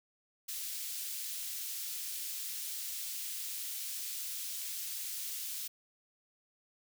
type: high-pass noise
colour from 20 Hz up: white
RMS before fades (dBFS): -40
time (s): 0.48-5.68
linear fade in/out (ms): 10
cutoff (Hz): 3200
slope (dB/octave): 12
effects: none